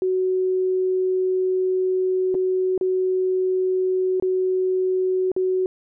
sine tone with dropouts, 372.1 Hz, F#4, 10 cents sharp, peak -18 dBFS, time 0.02-5.66 s, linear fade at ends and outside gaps 1 ms, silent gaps 2.344-2.35 / 2.778-2.811 / 4.199-4.224 / 5.317-5.364 s, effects none

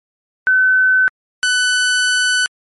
sine / sawtooth tone pair in turn, 1518 / 1496.2 Hz, F#6 / F#6, +44 / +19 cents, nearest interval unison, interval 25 cents, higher first, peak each -9 dBFS, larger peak neither, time 0.47-1.08 / 1.43-2.46 s, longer second, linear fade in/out 0 ms, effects MP3 48 kbps

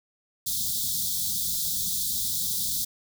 white band-stop noise, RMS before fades -28 dBFS, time 0.46-2.85 s, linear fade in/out 10 ms, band 230 to 3400 Hz, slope 96 dB/octave, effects none

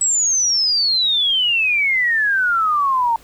sine exponential sweep, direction down, 7902 to 903 Hz, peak -14 dBFS, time 0.01-3.16 s, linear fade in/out 2 ms, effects pink hiss -48 dBFS RMS until 3.23 s

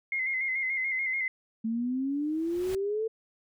sine tone with vibrato, 2093 Hz, C7, in tune, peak -27 dBFS, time 0.12-1.28 s, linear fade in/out 2 ms, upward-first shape square, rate 6.9 Hz, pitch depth 40 cents each way
sine exponential sweep, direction up, 220 to 451.9 Hz, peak -27 dBFS, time 1.64-3.08 s, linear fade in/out 10 ms
pink noise with exponential growth, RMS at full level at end -40 dBFS, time 2.1-2.75 s, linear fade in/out 1 ms, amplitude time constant 140 ms
effects none

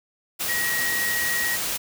sine tone in noise, 1900 Hz, A#6, 33 cents sharp, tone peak -24 dBFS, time 0.48-1.57 s, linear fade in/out 20 ms, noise white, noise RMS -27 dBFS, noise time 0.39-1.78 s, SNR 0 dB, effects none

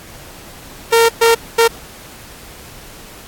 sawtooth tone bursts at uneven times, 460 Hz, A#4, 23 cents flat, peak -4 dBFS, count 3, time 0.92-1.09 / 1.21-1.35 / 1.58-1.68 s, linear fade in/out 10 ms, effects pink hiss -37 dBFS RMS until 3.27 s + AAC 64 kbps

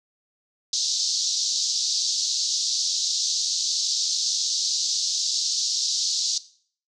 pink band-pass noise, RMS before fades -25 dBFS, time 0.73-6.38 s, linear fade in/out 2 ms, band 4000 to 6600 Hz, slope 48 dB/octave, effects noise-tail reverb RT60 0.5 s tail -17 dB re dry

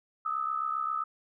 sine tone pair together, 1232.5 / 1300 Hz, D#6 / E6, -17 / -24 cents, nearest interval minor second, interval 93 cents, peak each -32 / -31 dBFS, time 0.25-1.04 s, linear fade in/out 10 ms, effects none

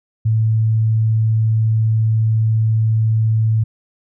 sine tone, 110.7 Hz, A2, 11 cents sharp, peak -12 dBFS, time 0.25-3.64 s, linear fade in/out 10 ms, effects none

